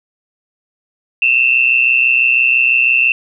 sine tone pair together, 2598 / 2724 Hz, E7 / F7, -26 / -44 cents, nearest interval minor second, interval 82 cents, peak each -13 / -11 dBFS, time 1.22-3.12 s, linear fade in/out 2 ms, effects none

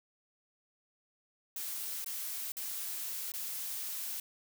blue noise with dropouts, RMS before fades -39 dBFS, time 1.56-4.2 s, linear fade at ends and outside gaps 2 ms, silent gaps 2.045-2.061 / 2.52-2.568 / 3.319-3.338 s, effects none

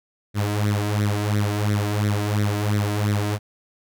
sawtooth tone with flanger, 103.83 Hz, G#2, in tune, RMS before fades -22 dBFS, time 0.34-3.39 s, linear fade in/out 50 ms, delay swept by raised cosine 0.51 to 3.11 ms, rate 2.9 Hz, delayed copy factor +0.75, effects none

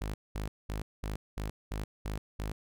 sawtooth tone bursts, 51.91 Hz, G#1, in tune, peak -30 dBFS, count 8, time 0.01-2.52 s, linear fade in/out 5 ms, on 130 ms, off 210 ms, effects none

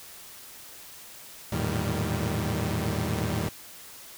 sawtooth tone cluster, 82.1 / 107.4 / 115.5 / 155.1 / 195.3 Hz, E2 / A2 / A#2 / D#3 / G3, -6 / -41 / -16 / -5 / -6 cents, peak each -29 dBFS, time 1.52-3.49 s, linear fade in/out 5 ms, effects white hiss -46 dBFS RMS until 4.17 s

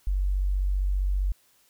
sine tone, 47.6 Hz, F#1, 50 cents sharp, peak -22 dBFS, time 0.07-1.32 s, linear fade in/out 0 ms, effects white hiss -63 dBFS RMS until 1.69 s

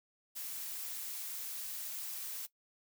blue noise, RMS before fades -42 dBFS, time 0.35-2.47 s, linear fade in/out 20 ms, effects noise-tail reverb RT60 0.1 s tail -18 dB re dry

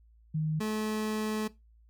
sine / 30% pulse tone pair in turn, 155.56 / 215.6 Hz, D#3 / A3, 0 / -35 cents, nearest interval tritone, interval 565 cents, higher second, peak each -27 dBFS, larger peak neither, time 0.34-0.6 / 0.6-1.48 s, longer second, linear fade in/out 10 ms, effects noise-tail reverb RT60 0.2 s tail -18 dB re dry + added 56 Hz sine -57 dBFS peak until 1.89 s

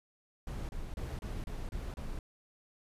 brown noise bursts, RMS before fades -39 dBFS, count 7, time 0.47-2.19 s, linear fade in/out 2 ms, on 220 ms, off 30 ms, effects resampled to 32000 Hz

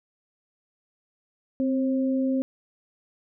sine tone pair together, 261.9 / 536 Hz, C4 / C5, +2 / +42 cents, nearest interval octave, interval 1240 cents, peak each -22 / -30 dBFS, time 1.6-2.42 s, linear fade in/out 0 ms, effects none

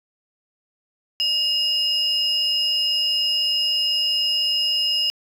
sine tone pair together, 2855 / 5087 Hz, F7 / D#8, +37 / +37 cents, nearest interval minor seventh, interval 1000 cents, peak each -20 dBFS, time 1.2-5.1 s, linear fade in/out 0 ms, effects tanh soft clip ceiling -13 dBFS + 9-bit

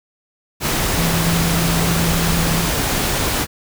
sine tone in noise, 167 Hz, E3, 23 cents sharp, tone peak -18 dBFS, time 0.94-2.7 s, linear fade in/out 50 ms, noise pink, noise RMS -19 dBFS, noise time 0.6-3.47 s, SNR -2 dB, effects none

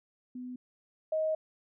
sine tone pair in turn, 250.4 / 628.8 Hz, B3 / D#5, +24 / +18 cents, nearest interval octave + major third, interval 1594 cents, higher second, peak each -38 / -27 dBFS, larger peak second, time 0.35-0.56 / 1.12-1.35 s, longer second, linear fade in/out 5 ms, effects none

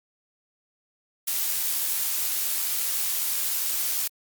blue noise with amplitude modulation, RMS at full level -25 dBFS, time 1.27-4.08 s, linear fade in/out 10 ms, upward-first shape sine, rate 87.9 Hz, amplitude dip 25%, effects Opus 48 kbps

